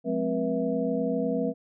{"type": "tone cluster", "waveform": "sine", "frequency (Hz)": [181.3, 213.2, 261.3, 481.8, 656], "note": ["F#3", "G#3", "C4", "B4", "E5"], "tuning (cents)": [-35, 46, -2, -43, -9], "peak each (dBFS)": [-33, -32, -29, -29, -33], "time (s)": [0.04, 1.54], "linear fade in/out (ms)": 50, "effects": []}